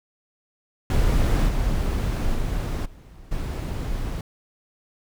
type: noise with level steps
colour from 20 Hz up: brown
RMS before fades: -19 / -23 / -25 / -44 / -27 dBFS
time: 0.9-4.21 s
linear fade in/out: 2 ms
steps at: 1.48 / 2.34 / 2.85 / 3.31 s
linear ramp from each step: 10 ms
effects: none